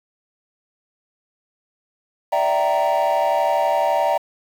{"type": "chord", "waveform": "triangle", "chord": "E half-diminished seventh", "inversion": "third", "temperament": "equal with one note detuned", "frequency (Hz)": [587.3, 659.3, 770.5, 932.3], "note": ["D5", "E5", "G5", "Bb5"], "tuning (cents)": [0, 0, -30, 0], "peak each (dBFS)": -19, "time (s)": [2.32, 4.18], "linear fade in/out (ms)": 10, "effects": ["tanh soft clip ceiling -9 dBFS", "7-bit"]}